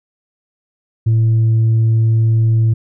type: tone with tanh clipping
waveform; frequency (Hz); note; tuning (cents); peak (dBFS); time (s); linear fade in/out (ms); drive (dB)
sine; 112.4; A2; +37; -10; 1.06-2.74; 10; 1
effects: none